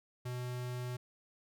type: tone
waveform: square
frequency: 124.2 Hz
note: B2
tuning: 10 cents sharp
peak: -38 dBFS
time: 0.25-0.97 s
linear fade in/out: 10 ms
effects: none